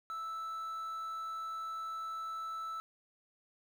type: tone with quantisation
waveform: triangle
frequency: 1316 Hz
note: E6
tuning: 3 cents flat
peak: -36 dBFS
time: 0.1-2.8 s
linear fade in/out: 0 ms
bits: 10
effects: none